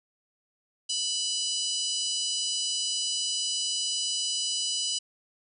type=harmonic tone with a mistuned harmonic; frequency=987.8 Hz; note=B5; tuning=in tune; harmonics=3 / 4 / 5 / 6 / 7 / 8 / 9; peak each=-32 / -37 / -32 / -36 / -39 / -37 / -38 dBFS; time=0.89-4.99 s; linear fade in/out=10 ms; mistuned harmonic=4; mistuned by=+30 cents; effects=none